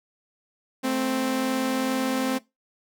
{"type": "tone pair together", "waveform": "sawtooth", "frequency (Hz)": [219.3, 261.6], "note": ["A3", "C4"], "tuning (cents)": [-6, 0], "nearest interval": "minor third", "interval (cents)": 306, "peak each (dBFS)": [-27, -20], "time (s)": [0.83, 2.39], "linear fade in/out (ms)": 20, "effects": ["noise-tail reverb RT60 0.2 s tail -20 dB re dry"]}